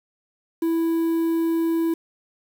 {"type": "tone with quantisation", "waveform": "triangle", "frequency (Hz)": 330, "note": "E4", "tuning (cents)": 2, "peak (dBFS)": -17, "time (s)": [0.62, 1.94], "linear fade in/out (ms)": 5, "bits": 7, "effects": []}